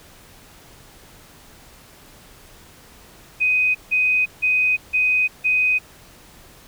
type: tone bursts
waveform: sine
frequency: 2504 Hz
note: D#7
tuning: 10 cents sharp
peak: -15 dBFS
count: 5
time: 3.4-5.79 s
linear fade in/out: 20 ms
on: 350 ms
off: 160 ms
effects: pink hiss -47 dBFS RMS until 6.67 s